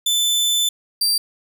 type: tone pair in turn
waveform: sawtooth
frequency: 3520 / 4699 Hz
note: A7 / D8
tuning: 0 / 0 cents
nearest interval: perfect fourth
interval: 500 cents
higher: second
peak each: -13 dBFS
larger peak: neither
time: 0.06-0.69 / 1.01-1.18 s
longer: first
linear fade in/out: 5 ms
effects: 9-bit